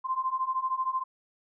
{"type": "beating tone pair", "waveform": "sine", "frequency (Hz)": [1035, 1048], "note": ["C6", "C6"], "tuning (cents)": [-19, 2], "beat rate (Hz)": 13, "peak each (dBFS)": [-31, -29], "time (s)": [0.04, 1.04], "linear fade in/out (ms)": 20, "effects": []}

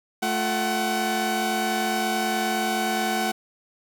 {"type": "tone cluster", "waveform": "sawtooth", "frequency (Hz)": [219.3, 351.2, 752], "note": ["A3", "F4", "F#5"], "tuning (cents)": [-6, 10, 28], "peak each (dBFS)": [-24, -27, -21], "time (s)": [0.22, 3.32], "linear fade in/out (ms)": 10, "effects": []}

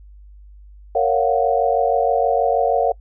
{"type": "chord", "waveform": "sine", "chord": "Gb major seventh", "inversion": "first", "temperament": "just", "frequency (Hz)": [462.5, 555, 693.7, 740], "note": ["Bb4", "Db5", "F5", "Gb5"], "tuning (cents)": [-14, 2, -12, 0], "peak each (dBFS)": -20, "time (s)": [0.95, 2.92], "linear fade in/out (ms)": 5, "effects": ["noise-tail reverb RT60 0.1 s tail -24 dB re dry", "added 50 Hz sine -40 dBFS peak until 3 s"]}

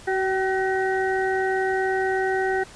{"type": "harmonic tone with a mistuned harmonic", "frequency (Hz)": 378, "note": "F#4", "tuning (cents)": 37, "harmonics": [1, 2, 4, 5], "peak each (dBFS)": [-23, -26, -29, -30], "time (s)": [0.07, 2.64], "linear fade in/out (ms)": 10, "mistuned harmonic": 2, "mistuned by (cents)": 27, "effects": ["pink hiss -45 dBFS RMS until 2.75 s", "resampled to 22050 Hz"]}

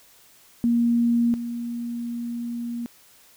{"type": "tone pair in turn", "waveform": "sine", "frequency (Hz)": [235.8, 236.7], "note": ["A#3", "A#3"], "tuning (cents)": [20, 27], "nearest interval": "unison", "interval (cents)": 7, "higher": "second", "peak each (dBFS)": [-17, -27], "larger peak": "first", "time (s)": [[0.64, 1.34], [1.34, 2.86]], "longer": "second", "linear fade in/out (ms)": 0, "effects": ["white hiss -54 dBFS RMS until 3.36 s"]}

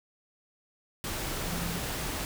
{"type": "tone in noise", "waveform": "sine", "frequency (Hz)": 170.6, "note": "F3", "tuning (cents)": -40, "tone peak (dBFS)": -36, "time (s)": [1.46, 1.79], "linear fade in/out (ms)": 0, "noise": "pink", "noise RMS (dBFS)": -34, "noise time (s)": [1.04, 2.25], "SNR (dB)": -5, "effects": []}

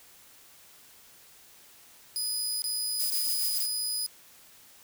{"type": "tone bursts", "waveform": "20% pulse", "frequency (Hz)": 4978, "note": "D#8", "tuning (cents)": 0, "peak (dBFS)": -23, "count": 4, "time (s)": [2.16, 4.063], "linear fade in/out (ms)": 0, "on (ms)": 460, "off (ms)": 21}
{"type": "noise with tremolo", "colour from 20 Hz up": "violet", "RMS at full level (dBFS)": -30, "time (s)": [2.99, 3.67], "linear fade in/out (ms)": 10, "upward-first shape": "triangle", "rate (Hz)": 7.1, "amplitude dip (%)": 45}
{"effects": ["white hiss -55 dBFS RMS until 4.83 s"]}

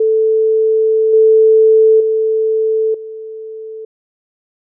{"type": "tone with level steps", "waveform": "sine", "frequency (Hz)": 440, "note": "A4", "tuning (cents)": 0, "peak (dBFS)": [-9, -5, -11, -25], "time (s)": [0, 3.85], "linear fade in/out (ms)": 5, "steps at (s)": [1.13, 2, 2.94], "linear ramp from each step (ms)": 5, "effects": []}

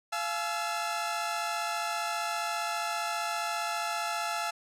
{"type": "tone cluster", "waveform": "sawtooth", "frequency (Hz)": [691, 854, 1327], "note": ["F5", "G#5", "E6"], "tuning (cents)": [-19, 48, 11], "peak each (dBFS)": -31, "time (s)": [0.12, 4.51], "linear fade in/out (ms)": 10, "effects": ["low-pass 11000 Hz 12 dB/octave"]}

